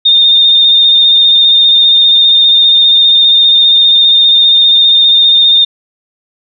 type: tone with vibrato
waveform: sine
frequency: 3651 Hz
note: A#7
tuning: 37 cents flat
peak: -3 dBFS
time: 0.05-5.65 s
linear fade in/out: 10 ms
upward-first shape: sine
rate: 15 Hz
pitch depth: 22 cents each way
effects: none